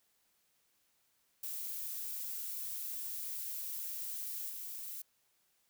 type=noise with level steps; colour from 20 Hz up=violet; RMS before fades=-41 / -44 dBFS; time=1.43-5.02 s; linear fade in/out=5 ms; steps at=4.49 s; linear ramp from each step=10 ms; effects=white hiss -75 dBFS RMS until 5.69 s